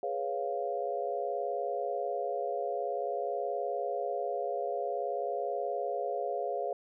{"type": "chord", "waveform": "sine", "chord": "C# dominant seventh", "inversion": "second", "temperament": "equal", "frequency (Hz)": [415.3, 493.9, 554.4, 698.5], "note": ["G#4", "B4", "C#5", "E#5"], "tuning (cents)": [0, 0, 0, 0], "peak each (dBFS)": [-37, -38, -36, -35], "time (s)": [0.03, 6.73], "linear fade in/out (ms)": 2, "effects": []}